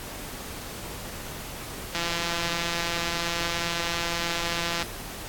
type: click train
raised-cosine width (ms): 0.2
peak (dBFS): -10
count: 490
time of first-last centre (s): 1.95-4.826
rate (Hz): 170
effects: pink hiss -38 dBFS RMS until 5.28 s + AAC 64 kbps